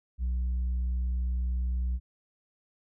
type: tone with tanh clipping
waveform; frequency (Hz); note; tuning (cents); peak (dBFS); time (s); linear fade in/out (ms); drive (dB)
sine; 61.74; B1; 0; -27; 0.18-2; 50; 2
effects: none